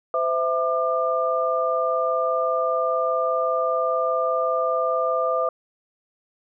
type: tone cluster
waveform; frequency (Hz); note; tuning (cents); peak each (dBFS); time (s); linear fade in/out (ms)
sine; 513 / 658 / 1199; C5 / E5 / D6; -34 / -3 / +36; -24; 0.14-5.49; 2
effects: none